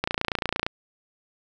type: click train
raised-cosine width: 0.3 ms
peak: -8 dBFS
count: 19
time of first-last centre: 0.04-0.665 s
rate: 28.8 Hz
effects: none